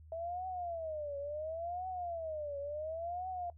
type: tone with vibrato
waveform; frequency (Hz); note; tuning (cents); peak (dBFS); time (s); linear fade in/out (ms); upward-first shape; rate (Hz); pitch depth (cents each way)
sine; 648; E5; -30; -37; 0.12-3.5; 2; triangle; 0.71; 260
effects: noise-tail reverb RT60 0.1 s tail -18 dB re dry + added 78 Hz sine -53 dBFS peak until 3.57 s